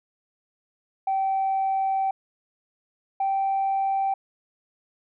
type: tone pair in turn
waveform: sine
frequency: 773 / 779.3 Hz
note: G5 / G5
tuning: -24 / -10 cents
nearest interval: unison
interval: 14 cents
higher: second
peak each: -20 dBFS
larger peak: neither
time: 1.07-2.11 / 3.2-4.14 s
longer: first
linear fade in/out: 5 ms
effects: tanh soft clip ceiling -18 dBFS